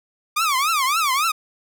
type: tone with vibrato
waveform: sawtooth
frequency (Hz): 1174.7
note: D6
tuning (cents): 0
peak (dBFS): -14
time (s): 0.36-1.32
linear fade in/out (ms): 10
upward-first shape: triangle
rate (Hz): 3.6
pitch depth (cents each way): 270
effects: none